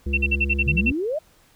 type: harmonic tone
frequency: 69.3 Hz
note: C#2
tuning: in tune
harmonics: 1 / 3 / 5 / 7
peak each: -23 / -32 / -34 / -42 dBFS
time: 0.06-0.92 s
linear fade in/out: 5 ms
type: tone bursts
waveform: sine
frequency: 2700 Hz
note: E7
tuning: 41 cents sharp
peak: -17 dBFS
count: 9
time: 0.13-0.903 s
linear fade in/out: 10 ms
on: 45 ms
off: 46 ms
type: exponential sweep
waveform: sine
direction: up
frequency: 123.47 to 656 Hz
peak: -22 dBFS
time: 0.66-1.19 s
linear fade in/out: 10 ms
effects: pink hiss -57 dBFS RMS until 1.55 s